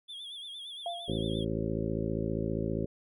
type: tone with vibrato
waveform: triangle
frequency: 3396 Hz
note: G#7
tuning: 38 cents sharp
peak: -39 dBFS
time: 0.08-1.45 s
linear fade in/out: 20 ms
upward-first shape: sine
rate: 8.7 Hz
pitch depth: 83 cents each way
type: tone with exponential decay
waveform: sine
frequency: 691 Hz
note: F5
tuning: 19 cents flat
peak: -30 dBFS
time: 0.86-1.32 s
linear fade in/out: 2 ms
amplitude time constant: 100 ms
type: harmonic tone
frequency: 55 Hz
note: A1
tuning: in tune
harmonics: 1 / 2 / 3 / 4 / 5 / 6 / 7 / 9 / 10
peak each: -40 / -37 / -36 / -37 / -40 / -38 / -37 / -42 / -41 dBFS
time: 1.08-2.86 s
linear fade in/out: 5 ms
effects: none